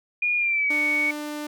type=tone with pitch glide; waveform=sine; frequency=2434 to 2232 Hz; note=D#7 to C#7; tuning=-39 to +11 cents; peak=-20 dBFS; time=0.22-1.11 s; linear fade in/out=5 ms; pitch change=-150 cents; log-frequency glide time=0.37-0.75 s
type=tone; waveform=sawtooth; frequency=298 Hz; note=D4; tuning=25 cents sharp; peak=-26 dBFS; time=0.7-1.47 s; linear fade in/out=5 ms
effects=none